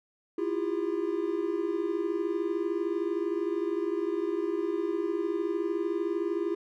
triangle tone cluster, 329.8 / 349.5 / 402.9 Hz, E4 / F4 / G4, +1 / +1 / +48 cents, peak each -30 dBFS, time 0.38-6.55 s, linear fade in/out 5 ms, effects none

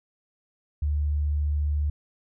sine tone, 73.8 Hz, D2, 9 cents sharp, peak -22 dBFS, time 0.82-1.9 s, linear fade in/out 5 ms, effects none

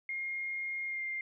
sine tone with pitch glide, 2134 to 2107 Hz, C7 to C7, +34 to +12 cents, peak -34 dBFS, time 0.09-1.21 s, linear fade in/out 2 ms, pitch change -22 cents, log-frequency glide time 0.86-1.02 s, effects none

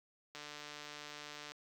click train, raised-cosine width 0.2 ms, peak -30 dBFS, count 174, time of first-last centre 0.35-1.519 s, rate 148 Hz, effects high-pass 150 Hz 12 dB/octave + 10-bit

